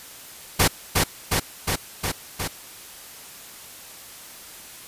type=noise with echo; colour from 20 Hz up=pink; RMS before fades=-17 dBFS; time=0.59-0.68 s; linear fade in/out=10 ms; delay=360 ms; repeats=5; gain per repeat=-2 dB; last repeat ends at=2.48 s; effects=white hiss -42 dBFS RMS until 4.87 s + resampled to 32000 Hz